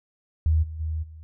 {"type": "tone with level steps", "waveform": "sine", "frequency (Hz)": 79, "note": "D#2", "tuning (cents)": 27, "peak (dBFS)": [-17, -32, -25, -40], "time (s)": [0.46, 1.23], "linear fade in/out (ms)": 0, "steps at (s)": [0.62, 0.79, 1.02], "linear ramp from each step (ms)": 20, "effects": []}